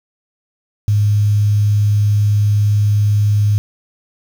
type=tone with quantisation; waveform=sine; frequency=103.83 Hz; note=G#2; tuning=in tune; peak=-10 dBFS; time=0.88-3.58 s; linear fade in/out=0 ms; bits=6; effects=none